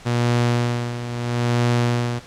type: tone with tremolo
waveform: sawtooth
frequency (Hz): 120.2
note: B2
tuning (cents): -46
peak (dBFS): -12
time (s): 0.05-2.2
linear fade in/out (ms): 20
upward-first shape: sine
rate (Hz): 0.76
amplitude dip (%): 70
effects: pink hiss -43 dBFS RMS until 2.26 s + low-pass 7000 Hz 12 dB/octave